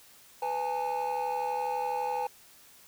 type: tone cluster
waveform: triangle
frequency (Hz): 498.1 / 827 / 899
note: B4 / G#5 / A5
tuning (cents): +15 / -8 / +37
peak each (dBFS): -32 / -28 / -32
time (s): 0.42-2.27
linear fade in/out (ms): 5
effects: tanh soft clip ceiling -23 dBFS + white hiss -56 dBFS RMS until 2.87 s